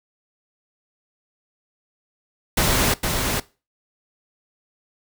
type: noise with echo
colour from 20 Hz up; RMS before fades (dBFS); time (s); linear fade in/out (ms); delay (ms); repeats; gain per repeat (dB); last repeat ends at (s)
pink; -19; 2.57-2.94; 5; 460; 1; -4; 3.4
effects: noise-tail reverb RT60 0.3 s tail -20 dB re dry